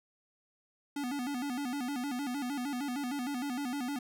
square tone with vibrato, 265.6 Hz, C4, 26 cents sharp, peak -34 dBFS, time 0.96-3.99 s, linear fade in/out 5 ms, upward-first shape square, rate 6.5 Hz, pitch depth 130 cents each way, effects none

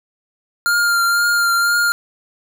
square tone with vibrato, 1400 Hz, F6, 4 cents sharp, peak -14 dBFS, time 0.66-1.92 s, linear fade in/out 0 ms, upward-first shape triangle, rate 2 Hz, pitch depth 23 cents each way, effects none

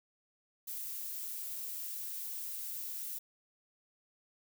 violet noise, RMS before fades -41 dBFS, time 0.67-3.19 s, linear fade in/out 10 ms, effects none

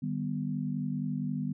sine chord, Eb augmented, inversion none, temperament equal with one note detuned, 152.01 / 196 / 246.9 Hz, Eb3 / G3 / B3, -40 / 0 / 0 cents, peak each -34 / -35 / -34 dBFS, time 0.02-1.53 s, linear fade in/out 10 ms, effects none

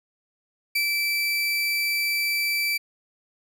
30% pulse tone with ADSR envelope, 2325 Hz, D7, 18 cents flat, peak -18 dBFS, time 0.75-2.78 s, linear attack 8 ms, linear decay 97 ms, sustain -2 dB, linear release 14 ms, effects none

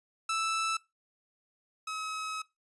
sawtooth tone pair in turn, 1318.5 / 1280.2 Hz, E6 / D#6, 0 / +49 cents, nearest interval minor second, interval 51 cents, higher first, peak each -25 / -31 dBFS, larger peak first, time 0.29-0.77 / 1.87-2.42 s, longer second, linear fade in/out 5 ms, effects noise-tail reverb RT60 0.2 s tail -20 dB re dry + resampled to 24000 Hz

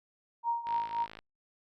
sine tone with tremolo, 936 Hz, A#5, 7 cents sharp, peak -26 dBFS, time 0.43-1.07 s, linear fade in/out 50 ms, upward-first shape triangle, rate 3.8 Hz, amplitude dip 85%
click train, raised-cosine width 0.3 ms, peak -29 dBFS, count 29, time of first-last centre 0.67-1.189 s, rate 53.9 Hz
effects Opus 48 kbps

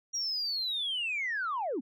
sine linear sweep, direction down, 5750 to 211.1 Hz, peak -29 dBFS, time 0.13-1.81 s, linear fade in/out 20 ms, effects tanh soft clip ceiling -26 dBFS

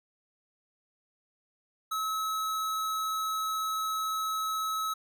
square tone, 1291 Hz, E6, 37 cents flat, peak -30 dBFS, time 1.91-4.94 s, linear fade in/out 10 ms, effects none

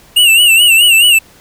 square tone with vibrato, 2794 Hz, F7, in tune, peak -5 dBFS, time 0.16-1.19 s, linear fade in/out 10 ms, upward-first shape sine, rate 4.7 Hz, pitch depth 100 cents each way, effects pink hiss -43 dBFS RMS until 1.4 s

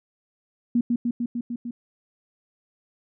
sine tone with echo, 238.8 Hz, A#3, 42 cents sharp, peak -17 dBFS, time 0.75-0.81 s, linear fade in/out 5 ms, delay 150 ms, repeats 6, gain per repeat -2 dB, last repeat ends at 1.71 s, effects none

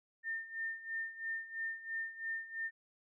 sine tone with tremolo, 1810 Hz, A6, 48 cents sharp, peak -35 dBFS, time 0.23-2.71 s, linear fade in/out 50 ms, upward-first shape sine, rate 3 Hz, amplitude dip 80%, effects none

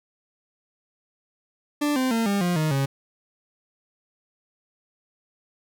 40% pulse tone with pitch steps, 293.7 / 258.7 / 227.8 / 200.6 / 176.66 / 155.58 / 137.02 Hz, D4 / C4 / A#3 / G3 / F3 / D#3 / C#3, 0 / -19 / -40 / +40 / +20 / 0 / -20 cents, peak -20 dBFS, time 1.81-2.86 s, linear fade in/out 10 ms, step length 150 ms, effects none

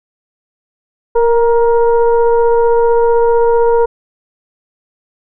sine tone with frequency modulation, 466.2 Hz, A#4, in tune, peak -7 dBFS, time 1.15-3.86 s, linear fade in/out 10 ms, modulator 474 Hz, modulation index 0.78, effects none

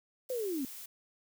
blue noise, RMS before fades -46 dBFS, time 0.29-0.86 s, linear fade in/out 5 ms
sine linear sweep, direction down, 528 to 247.1 Hz, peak -32 dBFS, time 0.3-0.65 s, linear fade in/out 2 ms
effects none

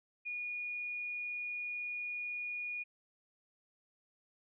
sine tone, 2446 Hz, D#7, 30 cents flat, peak -37 dBFS, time 0.25-2.84 s, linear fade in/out 20 ms, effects none

